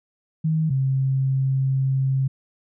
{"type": "tone pair in turn", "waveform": "sine", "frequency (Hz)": [158.4, 133.78], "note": ["D#3", "C3"], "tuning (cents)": [31, 39], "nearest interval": "minor third", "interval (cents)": 292, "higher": "first", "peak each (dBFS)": -18, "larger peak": "neither", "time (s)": [[0.44, 0.7], [0.7, 2.28]], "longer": "second", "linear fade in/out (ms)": 10, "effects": []}